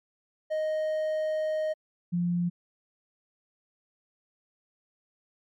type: tone pair in turn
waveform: triangle / sine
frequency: 622.3 / 174.63 Hz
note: D#5 / F3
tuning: 0 / 0 cents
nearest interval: octave + minor seventh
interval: 2200 cents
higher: first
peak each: -24 dBFS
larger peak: neither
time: 0.5-1.74 / 2.12-2.5 s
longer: first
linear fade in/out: 20 ms
effects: MP3 96 kbps